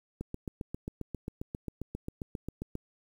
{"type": "click train", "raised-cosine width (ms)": 3, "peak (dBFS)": -23, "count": 20, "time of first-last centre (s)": [0.21, 2.754], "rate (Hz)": 7.47, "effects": ["9-bit"]}